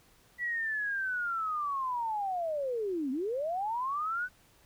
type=linear two-way sweep; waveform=sine; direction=down then up; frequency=1963 to 249.1 to 1518 Hz; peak=-30 dBFS; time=0.38-4.29 s; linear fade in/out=50 ms; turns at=3.11 s; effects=pink hiss -63 dBFS RMS until 4.65 s